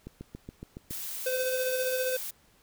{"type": "click train", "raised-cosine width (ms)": 3, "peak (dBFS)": -27, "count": 7, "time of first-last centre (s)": [0.07, 0.909], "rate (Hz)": 7.15}
{"type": "noise", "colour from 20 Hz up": "blue", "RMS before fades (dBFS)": -37, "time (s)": [0.9, 2.31], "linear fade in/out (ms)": 10}
{"type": "tone with tremolo", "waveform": "square", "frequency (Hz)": 512, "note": "C5", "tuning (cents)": -38, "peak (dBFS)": -27, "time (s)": [1.26, 2.17], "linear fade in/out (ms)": 5, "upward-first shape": "sine", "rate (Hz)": 15, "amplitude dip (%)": 35}
{"effects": ["pink hiss -63 dBFS RMS until 2.62 s"]}